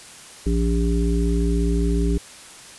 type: harmonic tone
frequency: 57.3 Hz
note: A#1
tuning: 29 cents flat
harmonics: 1 / 3 / 5 / 7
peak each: -19 / -24 / -26 / -27 dBFS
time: 0.46-2.18 s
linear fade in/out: 5 ms
effects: white hiss -42 dBFS RMS until 2.78 s + resampled to 24000 Hz